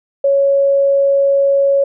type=tone; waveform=sine; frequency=555 Hz; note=C#5; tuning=2 cents sharp; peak=-9 dBFS; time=0.24-1.84 s; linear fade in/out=5 ms; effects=none